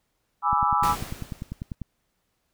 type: chord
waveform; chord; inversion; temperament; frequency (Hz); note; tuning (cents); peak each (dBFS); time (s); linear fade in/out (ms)
sine; E dominant seventh; first; equal; 830.6 / 987.8 / 1174.7 / 1318.5; G#5 / B5 / D6 / E6; 0 / 0 / 0 / 0; -25; 0.42-0.96; 50
type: click train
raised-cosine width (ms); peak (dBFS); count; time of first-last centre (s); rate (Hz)
5; -20; 14; 0.53-1.817; 10.1
type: noise with exponential decay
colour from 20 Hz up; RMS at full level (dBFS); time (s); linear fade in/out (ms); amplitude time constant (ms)
pink; -29; 0.83-1.75; 5; 200
effects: pink hiss -74 dBFS RMS until 2.53 s